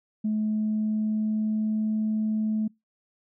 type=tone with pitch glide; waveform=sine; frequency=214.7 to 216.6 Hz; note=A3 to A3; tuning=-42 to -27 cents; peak=-22 dBFS; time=0.24-2.68 s; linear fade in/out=10 ms; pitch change=+15 cents; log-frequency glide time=0.38-2 s; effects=noise-tail reverb RT60 0.2 s tail -26 dB re dry + tanh soft clip ceiling -19 dBFS